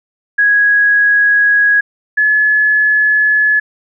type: tone pair in turn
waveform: sine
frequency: 1661.2 / 1708.9 Hz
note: G#6 / G#6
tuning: 0 / +49 cents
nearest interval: unison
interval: 49 cents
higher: second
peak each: -7 / -8 dBFS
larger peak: first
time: 0.38-1.81 / 2.17-3.6 s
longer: neither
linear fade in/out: 10 ms
effects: none